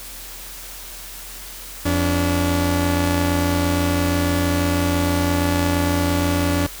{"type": "tone pair together", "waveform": "sawtooth", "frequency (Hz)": [86.14, 287], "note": ["F2", "D4"], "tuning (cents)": [-23, -40], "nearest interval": "octave + major sixth", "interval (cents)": 2083, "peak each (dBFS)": -16, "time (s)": [1.85, 6.67], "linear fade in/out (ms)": 10, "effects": ["added 43 Hz sine -40 dBFS peak until 6.8 s", "white hiss -36 dBFS RMS until 6.8 s"]}